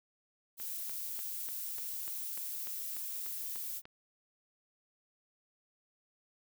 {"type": "noise", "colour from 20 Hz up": "violet", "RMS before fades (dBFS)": -40, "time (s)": [0.57, 3.82], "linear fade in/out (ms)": 50}
{"type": "click train", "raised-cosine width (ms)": 0.3, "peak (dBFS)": -33, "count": 12, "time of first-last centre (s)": [0.6, 3.854], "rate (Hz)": 3.38}
{"effects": []}